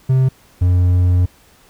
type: tone pair in turn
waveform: triangle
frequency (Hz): 130.81 / 89.62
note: C3 / F2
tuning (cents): 0 / +45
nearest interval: perfect fifth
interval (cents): 655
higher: first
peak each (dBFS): -8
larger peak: neither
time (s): 0.09-0.29 / 0.61-1.26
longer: second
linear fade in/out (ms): 10
effects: pink hiss -50 dBFS RMS until 1.69 s